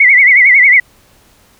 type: tone with vibrato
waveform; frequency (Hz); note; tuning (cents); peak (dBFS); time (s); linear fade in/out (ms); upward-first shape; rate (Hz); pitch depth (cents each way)
sine; 2095; C7; +2; -3; 0-0.8; 5; sine; 11; 120
effects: pink hiss -48 dBFS RMS until 1.59 s